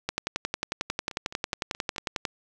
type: two click trains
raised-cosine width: 0.2 ms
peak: -10 / -22 dBFS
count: 25 / 6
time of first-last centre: 0.09-2.252 / 0.9-1.962 s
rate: 11.1 / 4.71 Hz
effects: none